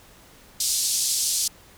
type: band-pass noise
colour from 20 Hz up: pink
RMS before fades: -24 dBFS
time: 0.6-1.48 s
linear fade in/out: 5 ms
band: 4600 to 11000 Hz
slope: 24 dB/octave
effects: pink hiss -51 dBFS RMS until 1.77 s